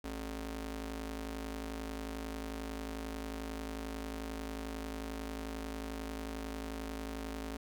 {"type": "ring-modulated tone", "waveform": "sawtooth", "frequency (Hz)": 164.81, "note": "E3", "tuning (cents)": 0, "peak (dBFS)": -32, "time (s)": [0.04, 7.57], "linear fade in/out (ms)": 5, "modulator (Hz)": 108, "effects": []}